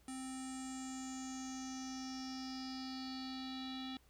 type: tone with low-pass filter sweep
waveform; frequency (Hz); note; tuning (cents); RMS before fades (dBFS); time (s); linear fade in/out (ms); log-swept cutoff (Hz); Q
square; 261.6; C4; 0; -45; 0.08-3.97; 2; 8900 to 3700; 7.4
effects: added 60 Hz sine -68 dBFS peak until 4.09 s + pink hiss -71 dBFS RMS until 4.09 s